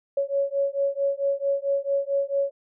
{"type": "beating tone pair", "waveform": "sine", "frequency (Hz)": [554.4, 558.9], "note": ["C#5", "C#5"], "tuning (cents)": [0, 14], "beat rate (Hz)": 4.5, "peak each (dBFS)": -25, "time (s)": [0.17, 2.51], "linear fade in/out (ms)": 5, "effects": []}